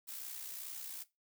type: noise with amplitude modulation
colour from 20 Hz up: blue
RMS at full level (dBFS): -43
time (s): 0.07-1.04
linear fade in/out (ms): 20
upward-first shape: sine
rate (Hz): 62.3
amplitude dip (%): 50
effects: noise-tail reverb RT60 0.2 s tail -17 dB re dry